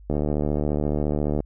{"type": "click train", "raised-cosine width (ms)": 2, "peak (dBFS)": -11, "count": 98, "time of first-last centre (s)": [0.1, 1.404], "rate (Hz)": 74.4, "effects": ["added 50 Hz sine -43 dBFS peak until 1.45 s"]}